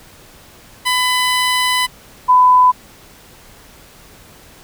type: tone pair in turn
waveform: 15% pulse / sine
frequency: 1002 / 1002 Hz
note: B5 / B5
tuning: +25 / +25 cents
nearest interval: unison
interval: 0 cents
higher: neither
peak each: -7 / -6 dBFS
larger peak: second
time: 0.85-1.87 / 2.28-2.72 s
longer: first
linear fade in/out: 20 ms
effects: pink hiss -43 dBFS RMS until 4.63 s